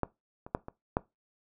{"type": "clicks", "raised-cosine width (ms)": 1, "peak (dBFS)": [-14, -29, -13, -26, -12], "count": 5, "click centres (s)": [0.033, 0.465, 0.549, 0.684, 0.969], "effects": ["noise-tail reverb RT60 0.2 s tail -20 dB re dry"]}